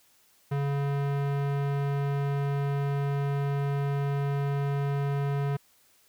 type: tone with low-pass filter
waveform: square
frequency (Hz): 140.9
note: C#3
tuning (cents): +29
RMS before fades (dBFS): -28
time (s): 0.51-5.57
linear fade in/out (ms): 10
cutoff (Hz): 2100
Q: 0.6
effects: white hiss -63 dBFS RMS until 6.08 s